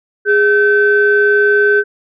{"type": "tone pair together", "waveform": "sine", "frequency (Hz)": [412.8, 1535.3], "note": ["G#4", "G6"], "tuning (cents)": [-10, -36], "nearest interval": "octave + major seventh", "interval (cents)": 2274, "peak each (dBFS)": -10, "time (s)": [0.25, 1.84], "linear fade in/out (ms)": 50, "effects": ["tanh soft clip ceiling 0 dBFS"]}